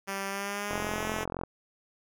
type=tone with pitch glide; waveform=5% pulse; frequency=196 to 216.2 Hz; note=G3 to A3; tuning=0 to -30 cents; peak=-21 dBFS; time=0.07-1.25 s; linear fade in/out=20 ms; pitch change=+170 cents; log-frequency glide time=0.28-1.1 s
type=click train; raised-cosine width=1 ms; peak=-19 dBFS; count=33; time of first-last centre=0.71-1.436 s; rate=44.1 Hz
effects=none